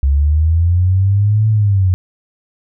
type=linear two-way sweep; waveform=sine; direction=up then down; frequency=67.1 to 110 to 89.9 Hz; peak=-9 dBFS; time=0.03-1.94 s; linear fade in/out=0 ms; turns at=1.49 s; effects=none